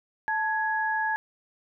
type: tone pair together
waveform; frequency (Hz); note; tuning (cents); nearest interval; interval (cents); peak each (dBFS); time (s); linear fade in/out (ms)
sine; 877 / 1670; A5 / G#6; -6 / +9; major seventh; 1115; -27; 0.28-1.16; 0
effects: none